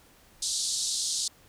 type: band-pass noise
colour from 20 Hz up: pink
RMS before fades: -30 dBFS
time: 0.42-1.28 s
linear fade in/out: 5 ms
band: 3800 to 9400 Hz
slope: 48 dB/octave
effects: pink hiss -58 dBFS RMS until 1.48 s